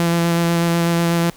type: tone with vibrato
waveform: sawtooth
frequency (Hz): 169.4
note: E3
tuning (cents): +48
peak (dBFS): -11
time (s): 0-1.3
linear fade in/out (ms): 0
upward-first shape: square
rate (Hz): 8.1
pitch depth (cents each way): 9
effects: pink hiss -45 dBFS RMS until 1.36 s